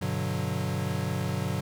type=chord; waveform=square; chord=G major seventh; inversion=none; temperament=equal; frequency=98 / 123.47 / 146.83 / 185 Hz; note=G2 / B2 / D3 / F#3; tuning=0 / 0 / 0 / 0 cents; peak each=-34 dBFS; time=0.01-1.61 s; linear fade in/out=10 ms; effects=none